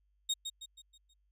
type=tone with echo; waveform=30% pulse; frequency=3729 Hz; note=A#7; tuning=in tune; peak=-27 dBFS; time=0.29-0.34 s; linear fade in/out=10 ms; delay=160 ms; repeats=5; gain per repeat=-7 dB; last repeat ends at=1.14 s; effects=added 50 Hz sine -70 dBFS peak until 1.31 s + resampled to 32000 Hz